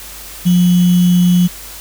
sine tone with sample-and-hold, 177.6 Hz, F3, 29 cents sharp, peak -7 dBFS, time 0.45-1.48 s, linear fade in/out 20 ms, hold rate 3150 Hz, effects added 50 Hz sine -38 dBFS peak until 1.8 s + white hiss -32 dBFS RMS until 1.8 s

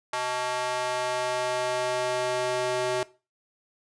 square tone with high-pass filter sweep, 125.6 Hz, B2, 30 cents sharp, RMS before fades -28 dBFS, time 0.13-3.03 s, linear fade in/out 2 ms, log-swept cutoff 840 to 470 Hz, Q 1.8, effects noise-tail reverb RT60 0.3 s tail -18 dB re dry + resampled to 22050 Hz

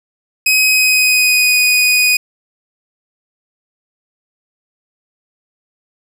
sawtooth tone with pitch glide, 2530 to 2482 Hz, D#7 to D#7, +28 to -5 cents, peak -6 dBFS, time 0.46-2.17 s, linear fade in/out 5 ms, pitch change -33 cents, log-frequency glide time 0.64-1.57 s, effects none

